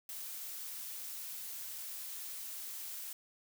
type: noise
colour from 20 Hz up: blue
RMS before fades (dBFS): -44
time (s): 0.09-3.13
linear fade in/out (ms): 2
effects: none